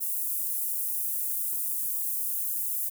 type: high-pass noise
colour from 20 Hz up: pink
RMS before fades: -30 dBFS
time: 0-2.9 s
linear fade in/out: 20 ms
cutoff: 11000 Hz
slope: 24 dB/octave
effects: none